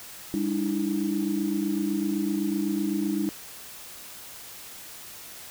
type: tone cluster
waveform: sine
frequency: 201.4 / 296 / 323.9 Hz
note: G3 / D4 / E4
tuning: +47 / +14 / -30 cents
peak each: -28 dBFS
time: 0.34-3.29 s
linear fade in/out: 0 ms
effects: tanh soft clip ceiling -15 dBFS + white hiss -43 dBFS RMS until 5.5 s